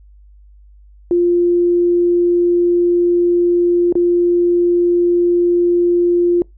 sine tone with dropouts, 349.2 Hz, F4, in tune, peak -10 dBFS, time 1.11-6.42 s, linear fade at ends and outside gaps 1 ms, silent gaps 3.925-3.954 s, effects noise-tail reverb RT60 0.2 s tail -26 dB re dry + added 50 Hz sine -41 dBFS peak until 6.57 s

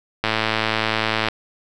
click train, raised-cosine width 0.3 ms, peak -3 dBFS, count 116, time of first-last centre 0.24-1.285 s, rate 110 Hz, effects none

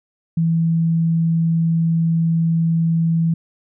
sine tone, 164.81 Hz, E3, in tune, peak -14 dBFS, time 0.37-3.34 s, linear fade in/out 5 ms, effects none

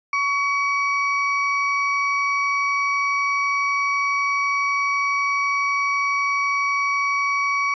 triangle ring-modulated tone, 1695 Hz, G#6, 35 cents sharp, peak -14 dBFS, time 0.13-7.74 s, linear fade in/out 2 ms, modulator 573 Hz, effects resampled to 16000 Hz

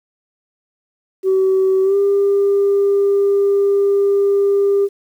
sine tone with pitch glide, 380.5 to 399.4 Hz, F#4 to G4, +48 to +32 cents, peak -10 dBFS, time 1.23-4.89 s, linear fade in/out 50 ms, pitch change +84 cents, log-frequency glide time 1.83-1.96 s, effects tanh soft clip ceiling -8 dBFS + 8-bit

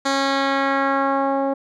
10% pulse tone with low-pass filter sweep, 273.7 Hz, C#4, 22 cents flat, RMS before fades -20 dBFS, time 0.05-1.54 s, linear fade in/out 10 ms, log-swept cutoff 6200 to 600 Hz, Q 1.3, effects none

